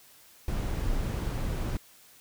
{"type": "noise", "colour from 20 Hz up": "brown", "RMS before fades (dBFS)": -30, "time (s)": [0.48, 1.77], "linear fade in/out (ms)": 2, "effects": ["white hiss -56 dBFS RMS until 2.2 s"]}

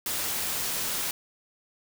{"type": "noise", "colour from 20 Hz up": "white", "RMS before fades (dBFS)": -30, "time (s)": [0.06, 1.11], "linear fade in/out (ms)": 2, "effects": []}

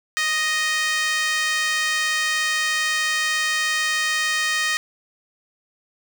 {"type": "tone with high-pass filter", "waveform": "5% pulse", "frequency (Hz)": 622.3, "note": "D#5", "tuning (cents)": 0, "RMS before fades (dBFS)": -22, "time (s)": [0.17, 4.77], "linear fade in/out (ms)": 0, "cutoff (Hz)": 1600, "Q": 8.5, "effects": []}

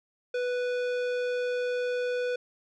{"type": "tone with tanh clipping", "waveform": "sine", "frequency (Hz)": 493.9, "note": "B4", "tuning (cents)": 0, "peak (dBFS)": -29, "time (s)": [0.34, 2.36], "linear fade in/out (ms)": 5, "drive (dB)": 16, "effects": []}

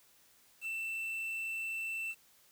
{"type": "tone with quantisation", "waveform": "triangle", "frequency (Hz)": 2672, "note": "E7", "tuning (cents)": 23, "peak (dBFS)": -34, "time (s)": [0.61, 2.15], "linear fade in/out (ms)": 50, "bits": 9, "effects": ["white hiss -65 dBFS RMS until 2.51 s"]}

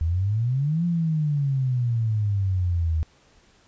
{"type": "exponential two-way sweep", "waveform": "sine", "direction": "up then down", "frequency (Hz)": [77.78, 175, 77.78], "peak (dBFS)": -20, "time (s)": [0.01, 3.03], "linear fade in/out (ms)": 0, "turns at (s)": 0.85, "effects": ["pink hiss -58 dBFS RMS until 3.67 s", "resampled to 16000 Hz"]}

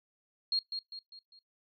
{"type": "tone with echo", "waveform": "sine", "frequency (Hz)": 4273, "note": "C8", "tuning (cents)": 36, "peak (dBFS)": -27, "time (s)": [0.52, 0.59], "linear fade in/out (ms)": 2, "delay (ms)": 200, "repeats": 4, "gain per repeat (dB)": -7, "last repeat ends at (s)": 1.39, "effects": ["noise-tail reverb RT60 0.2 s tail -26 dB re dry"]}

